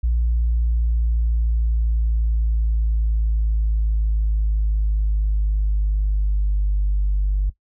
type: linear sweep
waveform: sine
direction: down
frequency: 58.27 to 49 Hz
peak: -15 dBFS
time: 0.03-7.5 s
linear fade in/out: 10 ms
effects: noise-tail reverb RT60 0.1 s tail -17 dB re dry + tanh soft clip ceiling -13 dBFS